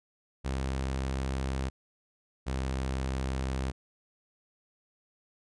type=tone pair in turn; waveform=sawtooth; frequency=66.3 / 65.8 Hz; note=C2 / C2; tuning=+23 / +10 cents; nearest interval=unison; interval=13 cents; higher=first; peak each=-26 dBFS; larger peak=neither; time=0.44-1.7 / 2.46-3.72 s; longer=neither; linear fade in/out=20 ms; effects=resampled to 22050 Hz